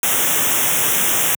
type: band-stop noise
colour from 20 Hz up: white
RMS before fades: -17 dBFS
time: 0.03-1.35 s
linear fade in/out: 2 ms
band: 3600 to 5600 Hz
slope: 96 dB/octave
effects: high-pass 100 Hz 12 dB/octave